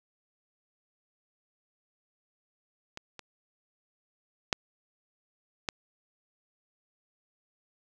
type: clicks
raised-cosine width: 0.2 ms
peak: -22 / -25 / -7 / -12 dBFS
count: 4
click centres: 2.974 / 3.193 / 4.528 / 5.688 s
effects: none